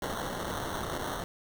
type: noise with sample-and-hold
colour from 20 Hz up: blue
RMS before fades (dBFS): -35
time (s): 0.02-1.24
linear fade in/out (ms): 2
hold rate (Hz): 2450
effects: none